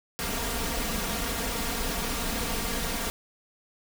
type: noise with comb filter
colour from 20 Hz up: pink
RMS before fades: -30 dBFS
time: 0.19-3.1 s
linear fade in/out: 0 ms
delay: 4.3 ms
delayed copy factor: +0.65
effects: none